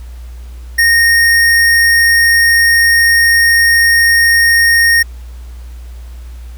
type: tone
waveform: square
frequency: 1852 Hz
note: A#6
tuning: 12 cents flat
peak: -7 dBFS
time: 0.78-5.03 s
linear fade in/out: 10 ms
effects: added 60 Hz sine -26 dBFS peak until 6.57 s + pink hiss -45 dBFS RMS until 6.57 s